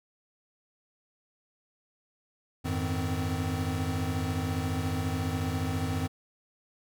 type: tone cluster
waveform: square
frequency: 89.1 / 103.5 / 155.9 / 257 Hz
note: F2 / G#2 / D#3 / C4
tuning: +35 / -5 / +4 / -31 cents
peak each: -33 / -36 / -36 / -35 dBFS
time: 2.64-6.08 s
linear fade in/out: 20 ms
effects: none